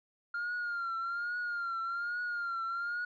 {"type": "tone with vibrato", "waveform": "sine", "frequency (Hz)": 1400, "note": "F6", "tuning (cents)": 4, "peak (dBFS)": -31, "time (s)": [0.34, 3.05], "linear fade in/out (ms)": 5, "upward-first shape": "triangle", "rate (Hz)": 1.2, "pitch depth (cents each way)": 74, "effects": ["tanh soft clip ceiling -31 dBFS"]}